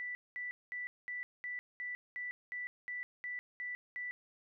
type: tone bursts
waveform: sine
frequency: 1973 Hz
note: B6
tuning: 2 cents flat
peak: -38 dBFS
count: 12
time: 0-4.11 s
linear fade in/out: 0 ms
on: 150 ms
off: 210 ms
effects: none